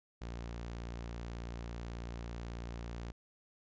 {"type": "tone", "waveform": "sawtooth", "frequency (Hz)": 58.27, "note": "A#1", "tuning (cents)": 0, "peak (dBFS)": -37, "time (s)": [0.21, 3.12], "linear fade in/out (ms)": 10, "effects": ["resampled to 16000 Hz"]}